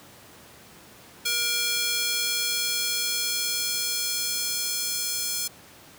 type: tone with high-pass filter sweep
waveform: square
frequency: 474.8 Hz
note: A#4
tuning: 32 cents sharp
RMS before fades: -27 dBFS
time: 1.25-5.48 s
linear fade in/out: 10 ms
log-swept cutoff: 2900 to 5500 Hz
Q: 0.98
effects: pink hiss -49 dBFS RMS until 5.98 s + high-pass 100 Hz 12 dB/octave